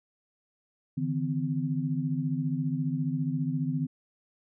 sine tone cluster, 146.2 / 160.9 / 255.3 Hz, D3 / E3 / C4, -7 / -42 / -42 cents, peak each -31 dBFS, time 0.97-3.87 s, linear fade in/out 10 ms, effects none

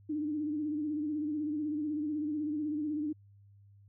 sine tone with vibrato, 300.9 Hz, D4, 42 cents sharp, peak -31 dBFS, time 0.09-3.13 s, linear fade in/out 10 ms, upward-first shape sine, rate 16 Hz, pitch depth 62 cents each way, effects added 100 Hz sine -56 dBFS peak until 3.88 s

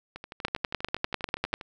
two click trains, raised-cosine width 0.3 ms, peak -23 / -9 dBFS, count 19 / 12, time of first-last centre 0.16-1.612 / 0.45-1.539 s, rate 12.4 / 10.1 Hz, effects none

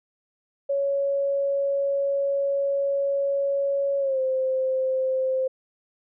sine tone with pitch glide, 557 to 522.7 Hz, C#5 to C5, +8 to -2 cents, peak -21 dBFS, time 0.69-5.48 s, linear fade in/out 10 ms, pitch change -110 cents, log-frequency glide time 3.99-4.2 s, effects none

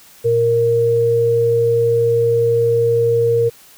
sine tone pair together, 116.55 / 466.2 Hz, A#2 / A#4, 0 / 0 cents, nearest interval 2 octaves, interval 2400 cents, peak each -21 / -12 dBFS, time 0.24-3.5 s, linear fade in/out 20 ms, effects white hiss -45 dBFS RMS until 3.77 s

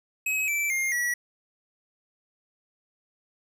square tone with pitch steps, 2552 / 2327 / 2121 / 1934.1 Hz, D#7 / D7 / C7 / B6, +43 / -17 / +23 / -37 cents, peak -25 dBFS, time 0.26-1.14 s, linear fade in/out 5 ms, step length 220 ms, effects none

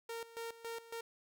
sawtooth tone with tremolo, 460.6 Hz, A#4, 21 cents flat, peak -37 dBFS, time 0.09-1.01 s, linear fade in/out 5 ms, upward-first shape square, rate 3.6 Hz, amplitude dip 80%, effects none

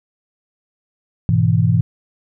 sine chord, E major, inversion first, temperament equal, 103.83 / 123.47 / 164.81 Hz, G#2 / B2 / E3, 0 / 0 / 0 cents, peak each -16 dBFS, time 1.29-1.81 s, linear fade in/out 0 ms, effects none

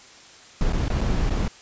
brown noise with dropouts, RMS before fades -22 dBFS, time 0.61-1.48 s, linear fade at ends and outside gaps 2 ms, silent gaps 0.725-0.732 / 0.883-0.901 / 1.009-1.013 / 1.297-1.305 s, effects white hiss -47 dBFS RMS until 1.61 s + resampled to 16000 Hz

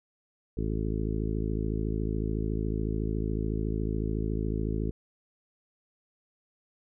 harmonic tone, 53.9 Hz, A1, 35 cents flat, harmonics 1 / 2 / 3 / 4 / 5 / 6 / 7 / 8, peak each -31 / -34 / -36 / -37 / -38 / -39 / -39 / -40 dBFS, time 0.57-4.91 s, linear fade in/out 5 ms, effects none

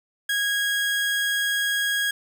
30% pulse tone, 1645 Hz, G#6, 17 cents flat, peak -19 dBFS, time 0.29-2.11 s, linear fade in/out 5 ms, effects none

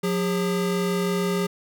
square tone pair together, 180.03 / 404.7 Hz, F#3 / G#4, -47 / -45 cents, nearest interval octave + major second, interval 1402 cents, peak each -25 / -26 dBFS, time 0.03-1.47 s, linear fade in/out 10 ms, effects none

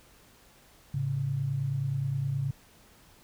sine tone pair together, 109.09 / 138.59 Hz, A2 / C#3, -14 / 0 cents, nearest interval major third, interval 414 cents, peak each -34 / -28 dBFS, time 0.94-2.51 s, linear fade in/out 5 ms, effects pink hiss -58 dBFS RMS until 3.23 s

